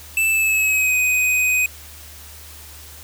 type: tone with pitch glide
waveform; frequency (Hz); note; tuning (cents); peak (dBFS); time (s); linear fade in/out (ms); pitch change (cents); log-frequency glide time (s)
square; 2642 to 2504; E7 to D#7; +3 to +10; -16; 0.17-1.66; 2; -93; 0.3-0.96
effects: added 75 Hz sine -42 dBFS peak until 3.03 s + white hiss -41 dBFS RMS until 3.03 s